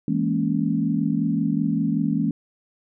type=chord; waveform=sine; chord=A# half-diminished seventh; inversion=second; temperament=equal with one note detuned; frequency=164.81 / 207.7 / 233.1 / 278 Hz; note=E3 / G#3 / A#3 / C#4; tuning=0 / 0 / 0 / +5 cents; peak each=-25 dBFS; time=0.08-2.31 s; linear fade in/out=2 ms; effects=none